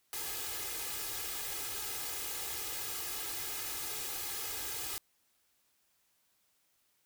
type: noise with comb filter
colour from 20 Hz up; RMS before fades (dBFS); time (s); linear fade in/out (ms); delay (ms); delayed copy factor
white; -39; 0.13-4.98; 0; 2.4; +0.9
effects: white hiss -74 dBFS RMS until 7.05 s